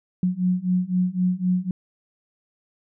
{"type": "beating tone pair", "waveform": "sine", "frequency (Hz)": [179.9, 183.8], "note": ["F#3", "F#3"], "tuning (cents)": [-48, -11], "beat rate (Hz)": 3.9, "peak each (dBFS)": [-23, -22], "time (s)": [0.23, 1.71], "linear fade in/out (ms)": 2, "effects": []}